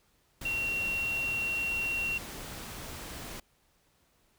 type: tone in noise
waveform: sine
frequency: 2740 Hz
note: F7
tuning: 34 cents flat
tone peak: -29 dBFS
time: 0.45-2.18 s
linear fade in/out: 5 ms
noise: pink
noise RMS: -42 dBFS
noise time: 0.41-3.4 s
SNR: +10 dB
effects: pink hiss -69 dBFS RMS until 4.38 s